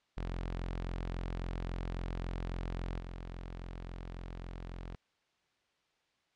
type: tone with level steps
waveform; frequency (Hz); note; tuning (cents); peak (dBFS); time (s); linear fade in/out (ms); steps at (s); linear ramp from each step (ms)
sawtooth; 43.65; F1; 0; -32 / -38; 0.17-4.95; 0; 2.99; 10
effects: white hiss -75 dBFS RMS until 6.35 s + low-pass 4000 Hz 12 dB/octave